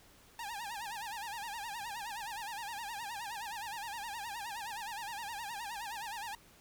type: tone with vibrato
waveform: sawtooth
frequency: 870 Hz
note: A5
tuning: 20 cents flat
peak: -36 dBFS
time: 0.39-6.35 s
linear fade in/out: 2 ms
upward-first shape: sine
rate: 9.6 Hz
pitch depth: 160 cents each way
effects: pink hiss -61 dBFS RMS until 6.6 s